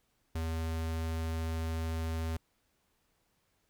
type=tone; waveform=square; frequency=81.2 Hz; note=E2; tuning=26 cents flat; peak=-33 dBFS; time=0.35-2.37 s; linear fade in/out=5 ms; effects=pink hiss -75 dBFS RMS until 3.69 s